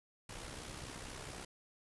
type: noise with amplitude modulation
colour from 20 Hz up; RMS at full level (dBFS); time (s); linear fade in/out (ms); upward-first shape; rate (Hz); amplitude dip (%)
pink; -45; 0.29-1.45; 5; sine; 64.4; 50
effects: resampled to 24000 Hz